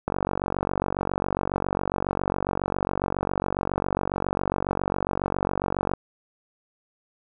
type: click train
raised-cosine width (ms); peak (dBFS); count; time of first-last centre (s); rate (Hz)
1; -10; 278; 0.08-5.936; 47.3
effects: none